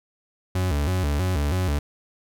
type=tone with vibrato; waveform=40% pulse; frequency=81.7 Hz; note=E2; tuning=15 cents flat; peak=-20 dBFS; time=0.55-1.79 s; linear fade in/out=5 ms; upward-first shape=square; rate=3.1 Hz; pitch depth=210 cents each way; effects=none